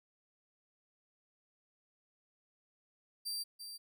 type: tone with echo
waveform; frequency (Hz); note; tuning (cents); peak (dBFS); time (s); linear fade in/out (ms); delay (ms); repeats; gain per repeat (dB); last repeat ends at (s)
sawtooth; 4699; D8; 0; -34; 3.25-3.44; 20; 340; 1; -8; 3.78
effects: none